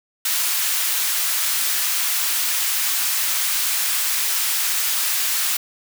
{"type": "high-pass noise", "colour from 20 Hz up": "white", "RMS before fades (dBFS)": -21, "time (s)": [0.25, 5.57], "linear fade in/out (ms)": 5, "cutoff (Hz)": 1200, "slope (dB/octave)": 12, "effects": []}